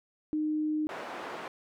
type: tone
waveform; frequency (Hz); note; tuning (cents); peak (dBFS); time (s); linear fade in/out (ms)
sine; 306.6; D#4; -25; -27; 0.33-0.87; 0
type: band-pass noise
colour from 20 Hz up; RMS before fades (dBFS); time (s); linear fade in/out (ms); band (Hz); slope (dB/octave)
white; -40; 0.89-1.48; 2; 290 to 1200; 12
effects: none